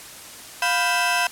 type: tone cluster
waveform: 35% pulse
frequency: 705 / 992 / 1565 / 2620 Hz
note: F5 / B5 / G6 / E7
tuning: +16 / +7 / -3 / -11 cents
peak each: -23 dBFS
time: 0.62-1.27 s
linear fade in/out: 2 ms
effects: white hiss -40 dBFS RMS until 1.31 s + low-pass 12000 Hz 12 dB/octave